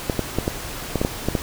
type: clicks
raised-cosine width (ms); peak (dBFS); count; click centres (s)
2; -6; 9; 0.098 / 0.193 / 0.386 / 0.479 / 0.957 / 1.015 / 1.049 / 1.286 / 1.352
effects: pink hiss -32 dBFS RMS until 1.42 s